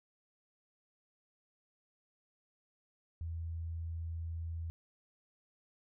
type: tone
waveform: sine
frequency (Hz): 82.7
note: E2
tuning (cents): +6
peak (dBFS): -37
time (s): 3.21-4.7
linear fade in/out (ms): 0
effects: none